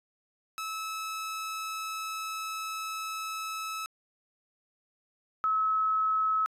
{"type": "tone pair in turn", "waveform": ["sawtooth", "sine"], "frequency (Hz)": [1300, 1291], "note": ["E6", "E6"], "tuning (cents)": [-24, -37], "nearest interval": "unison", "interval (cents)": 13, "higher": "first", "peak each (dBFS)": [-30, -24], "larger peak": "second", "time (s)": [[0.58, 3.86], [5.44, 6.46]], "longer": "first", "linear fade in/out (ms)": 0, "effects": ["resampled to 32000 Hz"]}